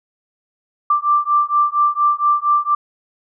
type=beating tone pair; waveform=sine; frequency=1176 / 1180.3 Hz; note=D6 / D6; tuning=+2 / +8 cents; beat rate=4.3 Hz; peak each=-16 dBFS; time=0.9-2.75 s; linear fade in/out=5 ms; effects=none